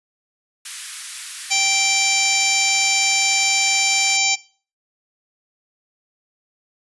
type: high-pass noise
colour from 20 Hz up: white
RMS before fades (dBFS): -31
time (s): 0.65-4.17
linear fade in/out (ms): 5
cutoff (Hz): 1400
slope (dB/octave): 24
type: harmonic tone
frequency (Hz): 782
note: G5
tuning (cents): -4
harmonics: 1 / 3 / 4 / 5 / 6 / 7 / 8 / 9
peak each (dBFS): -27 / -21 / -27 / -27 / -26 / -26 / -27 / -22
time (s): 1.5-4.36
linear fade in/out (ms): 20
effects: noise-tail reverb RT60 0.4 s tail -19 dB re dry + resampled to 24000 Hz